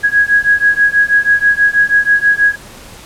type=beating tone pair; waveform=sine; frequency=1655 / 1661.2 Hz; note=G#6 / G#6; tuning=-6 / 0 cents; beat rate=6.2 Hz; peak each=-11 dBFS; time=0.03-2.56 s; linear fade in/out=20 ms; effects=pink hiss -35 dBFS RMS until 3.05 s + low-pass 12000 Hz 12 dB/octave